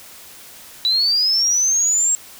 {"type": "linear sweep", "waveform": "sine", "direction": "up", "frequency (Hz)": [3908, 7570], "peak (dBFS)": -14, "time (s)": [0.85, 2.15], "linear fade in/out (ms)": 0, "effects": ["white hiss -41 dBFS RMS until 2.39 s"]}